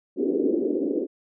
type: band-pass noise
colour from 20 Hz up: white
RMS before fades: -24 dBFS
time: 0.16-1.07 s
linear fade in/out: 50 ms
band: 250 to 440 Hz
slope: 48 dB/octave
effects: none